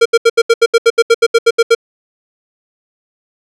square tone bursts, 461.9 Hz, A#4, 16 cents flat, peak -5 dBFS, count 15, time 0.01-1.75 s, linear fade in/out 10 ms, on 46 ms, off 75 ms, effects low-pass 7000 Hz 12 dB/octave

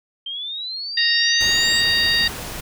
sine exponential sweep, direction up, 3136 to 7902 Hz, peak -26 dBFS, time 0.26-1.81 s, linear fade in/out 5 ms
harmonic tone, 932.3 Hz, A#5, in tune, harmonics 2 / 3 / 4 / 5, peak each -20 / -25 / -21 / -20 dBFS, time 0.97-2.28 s, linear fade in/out 5 ms
pink noise, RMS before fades -31 dBFS, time 1.4-2.61 s, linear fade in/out 10 ms
effects none

